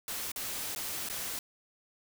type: noise with dropouts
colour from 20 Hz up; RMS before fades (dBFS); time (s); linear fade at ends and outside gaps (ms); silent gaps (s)
white; -37; 0.08-1.39; 2; 0.318-0.36 / 0.75-0.76 / 1.089-1.098
effects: none